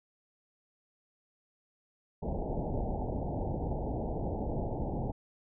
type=low-pass noise; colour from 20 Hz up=pink; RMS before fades=-34 dBFS; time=2.22-5.12 s; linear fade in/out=10 ms; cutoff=870 Hz; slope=96 dB/octave; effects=none